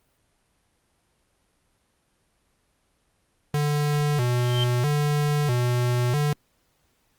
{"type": "tone with vibrato", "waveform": "square", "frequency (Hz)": 134.4, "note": "C3", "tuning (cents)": 47, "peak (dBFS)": -21, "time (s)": [3.54, 6.33], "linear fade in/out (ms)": 2, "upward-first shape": "square", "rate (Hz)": 0.77, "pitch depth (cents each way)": 160}
{"type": "tone with exponential growth", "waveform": "sine", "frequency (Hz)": 3129, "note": "G7", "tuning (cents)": -4, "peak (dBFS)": -23, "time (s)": [4.31, 4.64], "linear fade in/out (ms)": 5, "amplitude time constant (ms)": 70}
{"effects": ["pink hiss -68 dBFS RMS until 7.18 s", "Opus 32 kbps"]}